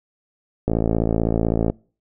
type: click train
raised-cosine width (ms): 2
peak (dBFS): -6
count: 58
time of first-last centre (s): 0.68-1.7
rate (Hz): 55.9
effects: noise-tail reverb RT60 0.4 s tail -25 dB re dry

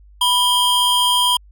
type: tone pair together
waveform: square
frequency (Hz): 987.8 / 3198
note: B5 / G7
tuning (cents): 0 / +34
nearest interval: octave + minor sixth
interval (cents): 2034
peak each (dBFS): -18 / -16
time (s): 0.21-1.37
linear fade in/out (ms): 5
effects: added 50 Hz sine -43 dBFS peak until 1.51 s

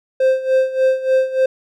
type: tone with tremolo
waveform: triangle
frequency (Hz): 523.3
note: C5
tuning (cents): 0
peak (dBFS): -8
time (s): 0.2-1.46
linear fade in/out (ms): 5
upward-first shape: sine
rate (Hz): 3.4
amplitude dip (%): 80
effects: none

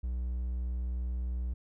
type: tone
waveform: triangle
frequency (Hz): 61.4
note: B1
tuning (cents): -9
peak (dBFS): -29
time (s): 0.03-1.54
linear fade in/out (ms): 10
effects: none

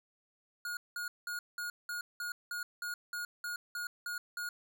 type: tone bursts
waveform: square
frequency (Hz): 1437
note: F6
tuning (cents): +49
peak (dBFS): -37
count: 13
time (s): 0.65-4.49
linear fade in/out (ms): 2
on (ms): 120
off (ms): 190
effects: none

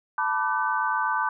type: chord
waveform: sine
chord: B minor seventh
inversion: third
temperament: equal with one note detuned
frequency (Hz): 880 / 987.8 / 1174.7 / 1516.3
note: A5 / B5 / D6 / F#6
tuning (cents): 0 / 0 / 0 / +42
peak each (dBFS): -28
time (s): 0.18-1.29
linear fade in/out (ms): 2
effects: none

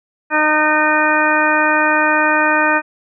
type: harmonic tone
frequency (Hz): 306.1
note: D#4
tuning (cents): -28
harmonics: 1 / 2 / 3 / 4 / 5 / 6 / 8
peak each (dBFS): -21 / -20 / -18 / -20 / -17 / -19 / -21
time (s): 0.3-2.82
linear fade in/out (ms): 50
effects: none

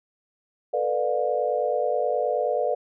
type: chord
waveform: sine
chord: B half-diminished seventh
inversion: third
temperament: just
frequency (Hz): 444.5 / 493.9 / 592.7 / 711.2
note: A4 / B4 / D5 / F5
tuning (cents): +18 / 0 / +16 / +31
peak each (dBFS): -29 / -26 / -26 / -28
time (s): 0.73-2.75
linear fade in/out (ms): 10
effects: none

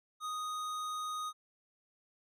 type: tone with hard clipping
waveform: sine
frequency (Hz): 1244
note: D#6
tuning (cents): -1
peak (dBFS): -38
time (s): 0.2-1.33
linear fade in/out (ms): 50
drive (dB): 15
effects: none

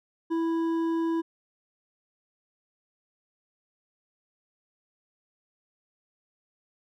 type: tone with hard clipping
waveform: sine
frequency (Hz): 329.6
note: E4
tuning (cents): 0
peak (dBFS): -26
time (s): 0.3-1.22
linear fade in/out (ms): 20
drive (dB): 7
effects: none

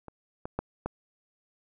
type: clicks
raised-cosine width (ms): 1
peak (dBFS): -28 / -21 / -15 / -17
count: 4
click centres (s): 0.083 / 0.455 / 0.59 / 0.86
effects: none

